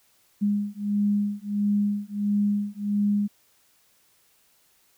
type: beating tone pair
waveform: sine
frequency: 204.2 / 205.7 Hz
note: G#3 / G#3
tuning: -29 / -16 cents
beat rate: 1.5 Hz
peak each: -25 dBFS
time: 0.41-3.28 s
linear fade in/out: 20 ms
effects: white hiss -63 dBFS RMS until 4.97 s